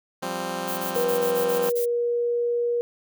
10% pulse chord, F suspended second, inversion none, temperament just, 174.61 / 196.44 / 261.9 Hz, F3 / G3 / C4, 0 / +4 / +2 cents, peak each -25 dBFS, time 0.22-1.7 s, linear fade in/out 10 ms
violet noise bursts, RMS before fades -32 dBFS, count 9, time 0.67-1.86 s, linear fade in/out 20 ms, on 110 ms, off 25 ms
sine tone with pitch glide, 482.5 to 477 Hz, B4 to A#4, -40 to +40 cents, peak -21 dBFS, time 0.96-2.81 s, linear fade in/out 0 ms, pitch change -20 cents, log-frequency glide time 1.61-1.83 s
effects none

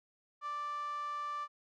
5% pulse tone with band-pass filter, 587.3 Hz, D5, in tune, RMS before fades -39 dBFS, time 0.41-1.48 s, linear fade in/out 50 ms, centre 1200 Hz, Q 8.2, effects none

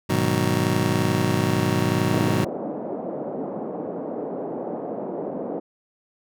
25% pulse chord, G# minor seventh, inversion none, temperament just, 103.83 / 124.59 / 155.74 / 186.89 Hz, G#2 / B2 / D#3 / F#3, 0 / +16 / +2 / +18 cents, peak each -22 dBFS, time 0.09-2.45 s, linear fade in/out 10 ms
white band-pass noise, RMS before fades -30 dBFS, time 2.13-5.6 s, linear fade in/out 10 ms, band 190 to 620 Hz, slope 24 dB/octave
effects none

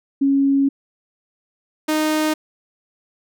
sine / sawtooth tone pair in turn, 275.8 / 309.1 Hz, C#4 / D#4, -9 / -11 cents, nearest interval major second, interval 198 cents, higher second, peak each -13 dBFS, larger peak neither, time 0.21-0.69 / 1.88-2.34 s, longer first, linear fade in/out 10 ms, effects none

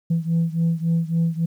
sine beating tone pair, 164.81 / 168.41 Hz, E3 / E3, 0 / +37 cents, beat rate 3.6 Hz, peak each -19 / -21 dBFS, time 0.1-1.46 s, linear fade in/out 10 ms, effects tanh soft clip ceiling -14 dBFS + 9-bit

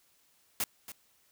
white noise with echo, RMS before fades -31 dBFS, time 0.6-0.64 s, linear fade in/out 2 ms, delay 280 ms, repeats 1, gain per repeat -13 dB, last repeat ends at 0.92 s, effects white hiss -68 dBFS RMS until 1.31 s

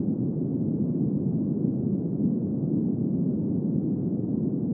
white band-pass noise, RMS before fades -26 dBFS, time 0-4.73 s, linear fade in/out 5 ms, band 140 to 270 Hz, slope 24 dB/octave, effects none

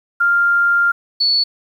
sine tone pair in turn, 1396.9 / 4435 Hz, F6 / C#8, 0 / 0 cents, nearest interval octave + minor sixth, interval 2000 cents, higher second, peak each -11 / -12 dBFS, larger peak first, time 0.2-0.92 / 1.2-1.44 s, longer first, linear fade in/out 10 ms, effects 8-bit

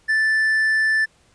triangle tone, 1760 Hz, A6, in tune, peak -14 dBFS, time 0.08-1.06 s, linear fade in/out 20 ms, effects pink hiss -58 dBFS RMS until 1.34 s + resampled to 22050 Hz

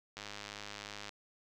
click train, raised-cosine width 0.2 ms, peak -26 dBFS, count 96, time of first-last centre 0.17-1.092 s, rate 103 Hz, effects none

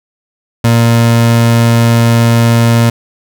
30% pulse tone, 116.54 Hz, A#2, in tune, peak -3 dBFS, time 0.64-2.9 s, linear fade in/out 5 ms, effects none

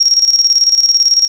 sine tone with tremolo, 5588 Hz, F8, in tune, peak -5 dBFS, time 0-1.28 s, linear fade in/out 10 ms, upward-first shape square, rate 18 Hz, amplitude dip 65%, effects none

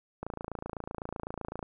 click train, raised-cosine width 1 ms, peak -22 dBFS, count 40, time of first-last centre 0.23-1.628 s, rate 27.9 Hz, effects none

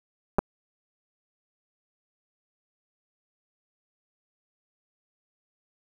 clicks, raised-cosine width 1 ms, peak -8 dBFS, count 2, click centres 0.385 / 0.39 s, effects 7-bit

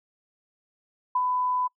sine tone with ADSR envelope, 1000 Hz, B5, 21 cents sharp, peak -20 dBFS, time 1.15-1.68 s, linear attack 6 ms, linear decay 42 ms, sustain -3 dB, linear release 17 ms, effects noise-tail reverb RT60 0.1 s tail -25 dB re dry

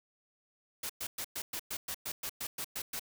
white noise bursts, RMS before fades -38 dBFS, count 13, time 0.83-2.995 s, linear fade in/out 5 ms, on 65 ms, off 110 ms, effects none

